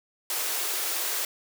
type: high-pass noise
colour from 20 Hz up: white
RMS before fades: -29 dBFS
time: 0.3-1.25 s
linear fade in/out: 2 ms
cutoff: 320 Hz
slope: 96 dB/octave
effects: none